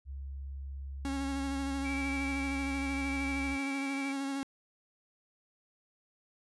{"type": "tone", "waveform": "sine", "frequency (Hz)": 68.4, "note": "C#2", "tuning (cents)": -23, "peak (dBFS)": -38, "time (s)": [0.05, 3.58], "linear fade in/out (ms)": 50}
{"type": "tone with vibrato", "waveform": "45% pulse", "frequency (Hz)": 274.4, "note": "C#4", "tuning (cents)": -17, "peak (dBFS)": -33, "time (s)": [1.05, 4.43], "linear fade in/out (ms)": 0, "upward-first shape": "sine", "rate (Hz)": 13, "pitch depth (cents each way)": 22}
{"type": "tone with tremolo", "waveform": "sine", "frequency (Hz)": 2309, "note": "D7", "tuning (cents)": -30, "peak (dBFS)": -36, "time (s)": [1.84, 4.13], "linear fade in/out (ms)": 20, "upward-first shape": "sine", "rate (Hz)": 0.85, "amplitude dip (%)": 30}
{"effects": ["resampled to 24000 Hz"]}